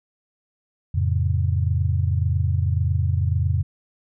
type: chord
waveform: sine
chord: F augmented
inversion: none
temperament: just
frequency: 87.31 / 109.13 / 136.42 Hz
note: F2 / A2 / C#3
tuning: 0 / -14 / -27 cents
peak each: -20 / -24 / -25 dBFS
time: 0.94-3.63 s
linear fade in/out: 10 ms
effects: none

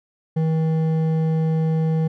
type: tone with hard clipping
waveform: triangle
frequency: 160 Hz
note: D#3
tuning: 49 cents sharp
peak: -19 dBFS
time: 0.36-2.08 s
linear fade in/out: 10 ms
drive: 12 dB
effects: none

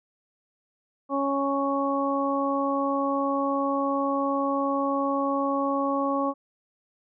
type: harmonic tone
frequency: 277.2 Hz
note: C#4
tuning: in tune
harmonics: 1 / 2 / 3 / 4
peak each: -27 / -28 / -32 / -28 dBFS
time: 1.09-6.34 s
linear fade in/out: 50 ms
effects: none

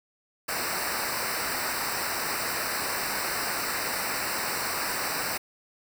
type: noise with comb filter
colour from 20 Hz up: pink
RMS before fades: -30 dBFS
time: 0.48-5.38 s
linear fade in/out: 10 ms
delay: 0.3 ms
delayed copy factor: -0.95
effects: none

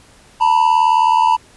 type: tone pair together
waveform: triangle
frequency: 895 / 974 Hz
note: A5 / B5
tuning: +29 / -24 cents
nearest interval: minor second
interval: 147 cents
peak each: -11 dBFS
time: 0.4-1.37 s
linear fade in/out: 20 ms
effects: pink hiss -47 dBFS RMS until 1.56 s + resampled to 24000 Hz

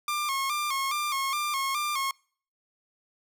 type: tone with vibrato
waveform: sawtooth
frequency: 1137 Hz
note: C#6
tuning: 44 cents sharp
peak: -23 dBFS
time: 0.08-2.11 s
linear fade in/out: 2 ms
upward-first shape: square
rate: 2.4 Hz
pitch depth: 81 cents each way
effects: noise-tail reverb RT60 0.5 s tail -26 dB re dry

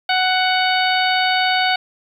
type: harmonic tone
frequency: 743 Hz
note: F#5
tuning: 7 cents sharp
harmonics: 1 / 2 / 3 / 4 / 5 / 6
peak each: -18 / -21 / -23 / -24 / -25 / -26 dBFS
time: 0.09-1.76 s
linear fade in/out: 5 ms
effects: 8-bit

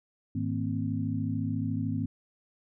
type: harmonic tone with a mistuned harmonic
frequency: 52.7 Hz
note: G#1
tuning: 26 cents sharp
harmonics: 2 / 3 / 4 / 5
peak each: -32 / -35 / -34 / -33 dBFS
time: 0.35-2.06 s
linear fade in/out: 5 ms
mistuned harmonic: 4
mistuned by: +150 cents
effects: none

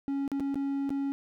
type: tone with dropouts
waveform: triangle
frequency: 277.2 Hz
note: C#4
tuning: in tune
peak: -26 dBFS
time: 0.08-1.12 s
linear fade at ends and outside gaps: 0 ms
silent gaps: 0.278-0.317 / 0.398-0.405 / 0.544-0.556 / 0.893-0.904 s
effects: none

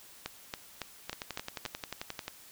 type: two click trains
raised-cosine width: 0.2 ms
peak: -19 / -18 dBFS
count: 14 / 6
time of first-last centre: 1.13-2.28 / 0.26-1.653 s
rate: 11.3 / 3.59 Hz
effects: white hiss -54 dBFS RMS until 2.51 s

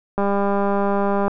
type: click train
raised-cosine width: 1 ms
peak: -8 dBFS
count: 221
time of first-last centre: 0.18-1.28 s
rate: 200 Hz
effects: none

